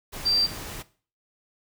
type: tone in noise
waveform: sine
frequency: 4699 Hz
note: D8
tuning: in tune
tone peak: -19 dBFS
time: 0.25-0.47 s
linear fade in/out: 20 ms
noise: pink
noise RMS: -37 dBFS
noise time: 0.12-0.83 s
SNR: +15 dB
effects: noise-tail reverb RT60 0.4 s tail -17 dB re dry